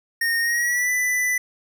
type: tone with pitch glide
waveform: square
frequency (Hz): 1846 to 1990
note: A#6 to B6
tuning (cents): -17 to +13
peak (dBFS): -20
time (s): 0.21-1.38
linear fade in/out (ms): 5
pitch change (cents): +130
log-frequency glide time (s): 0.4-0.91
effects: none